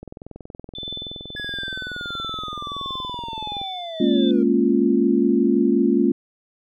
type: click train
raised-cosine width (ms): 2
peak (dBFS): -23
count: 77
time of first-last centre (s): 0.03-3.615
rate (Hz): 21.2
type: tone with tremolo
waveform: sine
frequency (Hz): 3520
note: A7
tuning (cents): 0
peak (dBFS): -28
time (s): 0.75-4.31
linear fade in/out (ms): 2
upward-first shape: triangle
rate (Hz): 1.5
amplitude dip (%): 65
type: linear sweep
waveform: triangle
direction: down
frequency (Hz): 1696 to 458.6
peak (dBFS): -28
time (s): 1.36-4.43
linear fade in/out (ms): 5
type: chord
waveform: sine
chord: Bb minor seventh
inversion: third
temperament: equal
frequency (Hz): 207.7 / 233.1 / 277.2 / 349.2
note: Ab3 / Bb3 / Db4 / F4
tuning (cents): 0 / 0 / 0 / 0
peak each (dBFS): -22 / -20 / -20 / -20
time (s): 4-6.12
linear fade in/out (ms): 5
effects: none